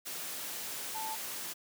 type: tone in noise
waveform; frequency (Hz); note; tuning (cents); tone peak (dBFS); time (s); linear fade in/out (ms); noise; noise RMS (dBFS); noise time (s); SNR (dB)
sine; 880; A5; 0; -37; 0.94-1.16; 20; white; -40; 0.05-1.54; 0
effects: high-pass 150 Hz 12 dB/octave